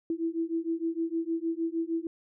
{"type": "beating tone pair", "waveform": "sine", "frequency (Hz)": [326.9, 333.4], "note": ["E4", "E4"], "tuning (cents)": [-14, 20], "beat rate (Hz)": 6.5, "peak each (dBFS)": -31, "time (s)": [0.1, 2.07], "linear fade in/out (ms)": 2, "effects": []}